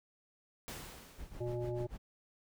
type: noise with exponential decay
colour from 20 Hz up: pink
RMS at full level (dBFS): -43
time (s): 0.68-1.88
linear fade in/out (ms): 0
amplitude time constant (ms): 260
type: noise with tremolo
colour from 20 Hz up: brown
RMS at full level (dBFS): -44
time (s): 1.18-1.98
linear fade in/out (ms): 20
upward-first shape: sine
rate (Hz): 6.8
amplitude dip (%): 90
type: harmonic tone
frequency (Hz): 120.7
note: B2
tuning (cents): -39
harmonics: 1 / 3 / 5 / 7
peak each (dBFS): -39 / -38 / -43 / -52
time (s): 1.4-1.87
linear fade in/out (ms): 10
effects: none